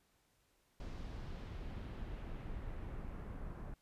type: noise with low-pass filter sweep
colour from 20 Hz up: brown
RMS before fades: -45 dBFS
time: 0.8-3.74 s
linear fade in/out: 2 ms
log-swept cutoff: 5600 to 1400 Hz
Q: 1
effects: pink hiss -75 dBFS RMS until 3.81 s + resampled to 32000 Hz